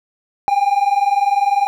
triangle tone pair together, 794 / 814 Hz, G5 / G#5, +22 / -35 cents, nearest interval unison, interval 43 cents, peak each -14 dBFS, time 0.48-1.67 s, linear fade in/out 0 ms, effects none

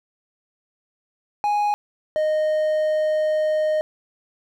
triangle tone pair in turn, 829 / 617.6 Hz, G#5 / D#5, -3 / -13 cents, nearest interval perfect fourth, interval 510 cents, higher first, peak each -16 dBFS, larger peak neither, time 1.44-1.74 / 2.16-3.81 s, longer second, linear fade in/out 0 ms, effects none

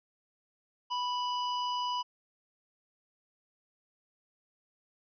harmonic tone, 987 Hz, B5, 1 cent flat, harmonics 1 / 3 / 5 / 6, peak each -31 / -38 / -44 / -56 dBFS, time 0.9-2.03 s, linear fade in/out 20 ms, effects none

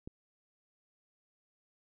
click, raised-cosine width 3 ms, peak -30 dBFS, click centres 0.075 s, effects none

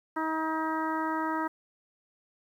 harmonic tone, 317.6 Hz, D#4, 36 cents sharp, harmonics 1 / 2 / 3 / 4 / 5 / 6, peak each -32 / -39 / -32 / -35 / -39 / -42 dBFS, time 0.16-1.48 s, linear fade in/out 10 ms, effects 10-bit

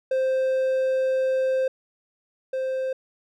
triangle tone pair in turn, 523.3 / 523.3 Hz, C5 / C5, 0 / 0 cents, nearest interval unison, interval 0 cents, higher neither, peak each -18 / -22 dBFS, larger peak first, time 0.11-1.68 / 2.53-2.93 s, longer first, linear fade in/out 5 ms, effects none

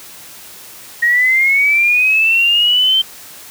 sine linear sweep, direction up, 1872 to 3131 Hz, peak -9 dBFS, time 1.02-3.02 s, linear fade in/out 10 ms, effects white hiss -36 dBFS RMS until 3.5 s + high-pass 60 Hz 12 dB/octave

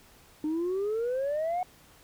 sine exponential sweep, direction up, 300 to 740 Hz, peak -25 dBFS, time 0.44-1.63 s, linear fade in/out 2 ms, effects tanh soft clip ceiling -25 dBFS + pink hiss -57 dBFS RMS until 2.03 s

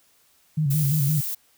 sine tone with vibrato, 146.83 Hz, D3, in tune, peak -19 dBFS, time 0.57-1.21 s, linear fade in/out 10 ms, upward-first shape square, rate 5.8 Hz, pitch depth 90 cents each way
violet noise, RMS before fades -29 dBFS, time 0.7-1.35 s, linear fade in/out 10 ms
effects white hiss -61 dBFS RMS until 1.57 s

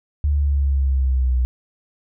sine linear sweep, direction down, 73.42 to 61.74 Hz, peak -15 dBFS, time 0.24-1.45 s, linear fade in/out 0 ms, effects none

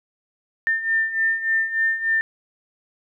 sine beating tone pair, 1797 / 1800.4 Hz, A6 / A6, +36 / +39 cents, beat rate 3.4 Hz, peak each -25 / -20 dBFS, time 0.67-2.21 s, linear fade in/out 0 ms, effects none

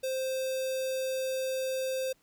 square tone with notch filter, 523.3 Hz, C5, in tune, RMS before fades -32 dBFS, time 0.03-2.13 s, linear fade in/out 10 ms, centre 1300 Hz, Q 0.76, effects pink hiss -68 dBFS RMS until 2.22 s

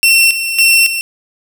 sawtooth tone with tremolo, 2708 Hz, E7, 46 cents sharp, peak -3 dBFS, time 0.03-1.01 s, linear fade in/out 0 ms, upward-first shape square, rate 1.8 Hz, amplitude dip 65%, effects none

